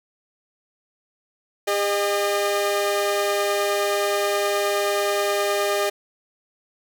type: tone pair together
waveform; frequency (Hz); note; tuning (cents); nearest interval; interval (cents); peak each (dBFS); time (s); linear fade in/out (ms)
sawtooth; 403.5 / 610; G#4 / D#5; -50 / -34; perfect fifth; 716; -19; 1.67-5.9; 10
effects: none